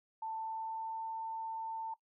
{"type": "tone with pitch glide", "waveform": "sine", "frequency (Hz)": [888, 895.7], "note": ["A5", "A5"], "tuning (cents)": [16, 31], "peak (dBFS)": -37, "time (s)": [0.22, 1.94], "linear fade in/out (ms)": 5, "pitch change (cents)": 15, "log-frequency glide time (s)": [0.36, 1.09], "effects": ["noise-tail reverb RT60 0.1 s tail -18 dB re dry"]}